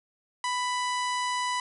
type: harmonic tone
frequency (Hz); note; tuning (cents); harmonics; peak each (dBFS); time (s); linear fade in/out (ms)
992; B5; +7; 1 / 2 / 3 / 4 / 5 / 6 / 7 / 8 / 9 / 10; -28 / -34 / -38 / -40 / -42 / -44 / -45 / -46 / -47 / -48; 0.44-1.6; 2
effects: none